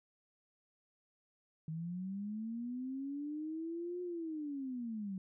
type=linear two-way sweep; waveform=sine; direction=up then down; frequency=155.56 to 360.1 to 185.1 Hz; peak=-38 dBFS; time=1.68-5.18 s; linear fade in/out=2 ms; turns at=4.02 s; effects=none